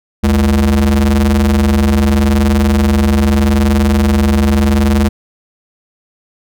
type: ring-modulated tone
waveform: square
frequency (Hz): 67.3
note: C2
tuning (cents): +49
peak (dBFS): -6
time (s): 0.23-5.09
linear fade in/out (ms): 10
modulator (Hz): 145
effects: none